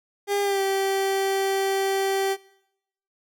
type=tone with pitch glide; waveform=30% pulse; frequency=403.7 to 388.8 Hz; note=G#4 to G4; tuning=-49 to -14 cents; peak=-19 dBFS; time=0.27-2.37 s; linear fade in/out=50 ms; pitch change=-65 cents; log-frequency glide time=0.43-0.61 s; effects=noise-tail reverb RT60 0.8 s tail -21 dB re dry